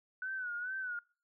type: tone with vibrato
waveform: sine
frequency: 1486 Hz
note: F#6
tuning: 7 cents sharp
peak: -36 dBFS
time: 0.22-0.99 s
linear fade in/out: 2 ms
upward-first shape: sine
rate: 2.3 Hz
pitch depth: 80 cents each way
effects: noise-tail reverb RT60 0.4 s tail -25 dB re dry